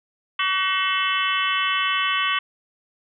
harmonic tone with a mistuned harmonic, 378.6 Hz, F#4, 40 cents sharp, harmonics 3 / 4 / 5 / 6 / 7 / 8 / 9, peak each -24 / -29 / -29 / -29 / -27 / -26 / -33 dBFS, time 0.39-2.39 s, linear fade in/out 5 ms, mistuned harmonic 6, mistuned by -86 cents, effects none

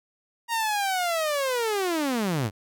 sawtooth linear sweep, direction down, 942 to 92.1 Hz, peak -20 dBFS, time 0.48-2.51 s, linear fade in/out 50 ms, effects none

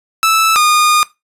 sawtooth tone pair in turn, 1314 / 1221.4 Hz, E6 / D#6, -6 / -32 cents, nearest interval minor second, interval 126 cents, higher first, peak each -5 dBFS, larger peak neither, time 0.23-0.56 / 0.56-1.03 s, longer second, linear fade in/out 0 ms, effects noise-tail reverb RT60 0.2 s tail -18 dB re dry + resampled to 32000 Hz

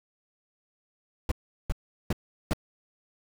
brown noise bursts, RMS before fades -25 dBFS, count 4, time 1.29-2.534 s, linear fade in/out 2 ms, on 26 ms, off 380 ms, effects none

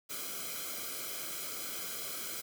white noise with comb filter, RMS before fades -40 dBFS, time 0.09-2.42 s, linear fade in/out 20 ms, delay 1.1 ms, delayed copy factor -0.85, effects none

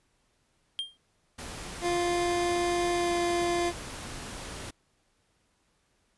triangle tone with exponential decay, 3199 Hz, G7, 34 cents sharp, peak -25 dBFS, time 0.79-0.97 s, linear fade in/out 0 ms, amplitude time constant 38 ms
pink noise, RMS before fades -40 dBFS, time 1.38-4.71 s, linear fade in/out 10 ms
25% pulse tone with pitch glide, 349.2 to 346.8 Hz, F4 to F4, 0 to -12 cents, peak -22 dBFS, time 1.81-3.73 s, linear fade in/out 50 ms, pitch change -12 cents, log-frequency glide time 2.93-3.12 s
effects pink hiss -71 dBFS RMS until 6.17 s + resampled to 24000 Hz

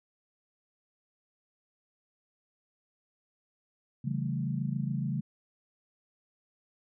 sine chord, A dominant seventh, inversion first, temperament equal with one note detuned, 138.59 / 164.81 / 192.3 / 220 Hz, C#3 / E3 / G3 / A3, 0 / 0 / -33 / 0 cents, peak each -32 / -36 / -36 / -37 dBFS, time 4.04-5.21 s, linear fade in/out 10 ms, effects none

